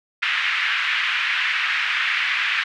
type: band-pass noise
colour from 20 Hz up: white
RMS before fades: -22 dBFS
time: 0.22-2.64 s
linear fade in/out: 10 ms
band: 1500 to 2600 Hz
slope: 24 dB/octave
effects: none